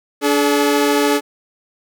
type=tone pair together; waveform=sawtooth; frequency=289.5 / 427.4 Hz; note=D4 / G#4; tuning=-25 / +50 cents; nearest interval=perfect fifth; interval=675 cents; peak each=-12 dBFS; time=0.21-1.21 s; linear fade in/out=50 ms; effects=none